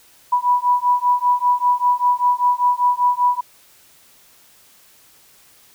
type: beating tone pair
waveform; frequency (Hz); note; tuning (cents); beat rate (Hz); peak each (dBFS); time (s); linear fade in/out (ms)
sine; 980 / 985.1; B5 / B5; -14 / -5; 5.1; -17; 0.32-3.41; 10
effects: white hiss -51 dBFS RMS until 5.74 s